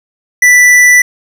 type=tone with hard clipping; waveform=sine; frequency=1975.5 Hz; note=B6; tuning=in tune; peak=-4 dBFS; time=0.42-1.02 s; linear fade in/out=5 ms; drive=12 dB; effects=none